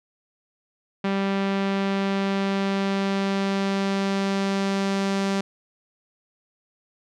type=tone with low-pass filter sweep; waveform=sawtooth; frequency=196 Hz; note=G3; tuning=in tune; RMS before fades=-24 dBFS; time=1.04-5.41 s; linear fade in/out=5 ms; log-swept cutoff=3100 to 6100 Hz; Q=1; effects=none

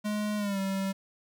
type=tone with pitch glide; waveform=square; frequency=210 to 193.69 Hz; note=G#3 to G3; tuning=+19 to -21 cents; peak=-29 dBFS; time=0.04-0.93 s; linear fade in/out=20 ms; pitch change=-140 cents; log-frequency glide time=0.37-0.59 s; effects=10-bit

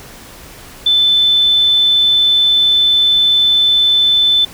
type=tone; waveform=sine; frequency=3520 Hz; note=A7; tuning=in tune; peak=-8 dBFS; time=0.86-4.45 s; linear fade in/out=5 ms; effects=pink hiss -36 dBFS RMS until 4.53 s

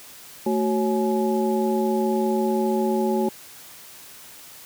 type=tone cluster; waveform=sine; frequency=221.3 / 372.9 / 549 / 845 Hz; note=A3 / F#4 / C#5 / G#5; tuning=+10 / +14 / -17 / +30 cents; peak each=-23 / -23 / -29 / -28 dBFS; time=0.46-3.29 s; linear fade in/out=5 ms; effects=white hiss -44 dBFS RMS until 4.65 s + high-pass 60 Hz 12 dB/octave

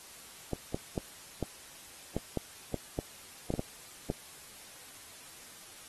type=clicks; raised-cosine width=2 ms; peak=-18 dBFS; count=12; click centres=0.533 / 0.745 / 0.978 / 1.427 / 2.166 / 2.373 / 2.743 / 2.989 / 3.504 / 3.539 / 3.594 / 4.101 s; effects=white hiss -51 dBFS RMS until 5.88 s + AAC 32 kbps

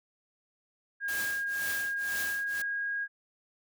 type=tone with pitch glide; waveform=sine; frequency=1625 to 1635.4 Hz; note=G#6 to G#6; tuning=-38 to -27 cents; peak=-30 dBFS; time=1-3.08 s; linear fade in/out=50 ms; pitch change=+11 cents; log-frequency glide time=2.25-2.43 s
type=noise with tremolo; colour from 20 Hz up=white; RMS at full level=-36 dBFS; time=1.08-2.62 s; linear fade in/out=5 ms; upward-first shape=triangle; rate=2 Hz; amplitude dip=100%
effects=none

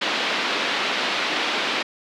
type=band-pass noise; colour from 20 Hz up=white; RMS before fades=-24 dBFS; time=0.01-1.83 s; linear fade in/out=10 ms; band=220 to 3800 Hz; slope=24 dB/octave; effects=none

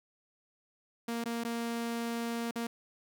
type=tone with dropouts; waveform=sawtooth; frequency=233.1 Hz; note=A#3; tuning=in tune; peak=-29 dBFS; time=1.08-2.67 s; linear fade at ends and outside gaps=5 ms; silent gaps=1.241-1.257 / 1.438-1.447 / 2.511-2.557 s; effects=none

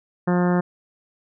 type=harmonic tone; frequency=177.8 Hz; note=F3; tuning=31 cents sharp; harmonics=1 / 2 / 3 / 4 / 5 / 6 / 7 / 8 / 9 / 10; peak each=-18 / -24 / -28 / -30 / -32 / -34 / -35 / -36 / -37 / -38 dBFS; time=0.27-0.61 s; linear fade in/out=10 ms; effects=none

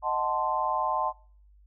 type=chord; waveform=sine; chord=D# diminished seventh; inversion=none; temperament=equal with one note detuned; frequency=622.3 / 740 / 880 / 1042.3 Hz; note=D#5 / F#5 / A5 / C6; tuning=0 / 0 / 0 / -7 cents; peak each=-33 / -32 / -29 / -29 dBFS; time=0.02-1.13 s; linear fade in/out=50 ms; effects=noise-tail reverb RT60 0.5 s tail -25 dB re dry + added 50 Hz sine -54 dBFS peak until 1.66 s

